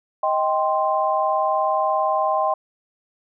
sine chord, C minor, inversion first, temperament just, 627.9 / 784.9 / 1046.5 Hz, Eb5 / G5 / C6, +16 / +2 / 0 cents, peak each -22 dBFS, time 0.23-2.54 s, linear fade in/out 5 ms, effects none

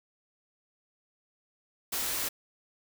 white band-stop noise, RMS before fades -32 dBFS, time 1.92-2.29 s, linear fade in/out 10 ms, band 120 to 200 Hz, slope 96 dB/octave, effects none

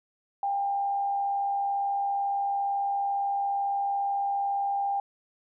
sine tone with frequency modulation, 799 Hz, G5, 33 cents sharp, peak -25 dBFS, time 0.43-5 s, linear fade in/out 2 ms, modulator 77.8 Hz, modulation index 0.26, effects none

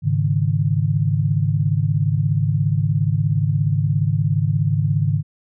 sine chord, Ab suspended fourth, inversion none, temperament equal, 103.83 / 138.59 / 155.56 Hz, Ab2 / Db3 / Eb3, 0 / 0 / 0 cents, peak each -20 dBFS, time 0.02-5.23 s, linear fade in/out 50 ms, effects none

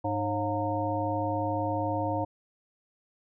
harmonic tone with a mistuned harmonic, 101.9 Hz, G#2, 32 cents flat, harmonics 1 / 3 / 5 / 7 / 9, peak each -33 / -33 / -33 / -33 / -33 dBFS, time 0.04-2.25 s, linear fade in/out 10 ms, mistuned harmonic 5, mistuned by +110 cents, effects none

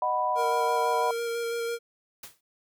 sine chord, B major, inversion first, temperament just, 617.4 / 740.8 / 987.8 Hz, D#5 / F#5 / B5, -14 / +2 / 0 cents, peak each -31 / -29 / -26 dBFS, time 0.02-1.11 s, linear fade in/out 2 ms
square tone with vibrato, 466.2 Hz, A#4, in tune, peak -29 dBFS, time 0.35-1.79 s, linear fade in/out 50 ms, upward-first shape square, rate 6 Hz, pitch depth 10 cents each way
white noise with exponential decay, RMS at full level -38 dBFS, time 2.23-2.41 s, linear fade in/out 5 ms, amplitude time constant 38 ms
effects none

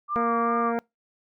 sine tone with vibrato, 1174.7 Hz, D6, in tune, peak -24 dBFS, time 0.08-0.73 s, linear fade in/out 50 ms, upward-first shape sine, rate 2.6 Hz, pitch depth 32 cents each way
harmonic tone, 233.1 Hz, A#3, in tune, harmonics 1 / 2 / 3 / 4 / 6 / 7 / 8 / 9 / 10, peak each -28 / -28 / -30 / -36 / -38 / -42 / -48 / -48 / -49 dBFS, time 0.16-0.79 s, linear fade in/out 0 ms
effects noise-tail reverb RT60 0.2 s tail -26 dB re dry

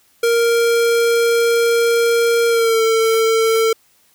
square tone with pitch glide, 466.2 to 448.8 Hz, A#4 to A4, 0 to +34 cents, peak -13 dBFS, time 0.23-3.73 s, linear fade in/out 5 ms, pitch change -66 cents, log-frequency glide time 2.48-2.81 s, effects white hiss -56 dBFS RMS until 4.14 s

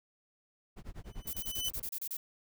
brown noise with tremolo, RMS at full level -43 dBFS, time 0.76-1.88 s, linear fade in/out 20 ms, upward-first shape sine, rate 10 Hz, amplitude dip 100%
sawtooth tone with exponential growth, 3006 Hz, F#7, 27 cents sharp, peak -28 dBFS, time 1.04-1.69 s, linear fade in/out 5 ms, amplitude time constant 140 ms
violet noise bursts, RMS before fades -38 dBFS, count 10, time 1.27-2.17 s, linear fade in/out 5 ms, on 63 ms, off 30 ms
effects none

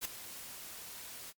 white noise with ADSR envelope, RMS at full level -34 dBFS, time 0.01-1.33 s, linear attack 41 ms, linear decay 6 ms, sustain -13 dB, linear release 36 ms, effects noise-tail reverb RT60 0.1 s tail -25 dB re dry + MP3 96 kbps

